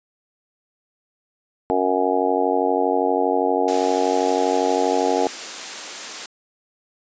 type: harmonic tone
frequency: 92.5 Hz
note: F#2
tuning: in tune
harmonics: 3 / 4 / 5 / 6 / 7 / 8 / 9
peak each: -25 / -25 / -22 / -33 / -25 / -25 / -24 dBFS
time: 1.7-5.27 s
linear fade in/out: 0 ms
type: high-pass noise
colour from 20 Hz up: white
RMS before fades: -31 dBFS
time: 3.68-6.26 s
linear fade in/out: 2 ms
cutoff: 240 Hz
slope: 24 dB/octave
effects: resampled to 16000 Hz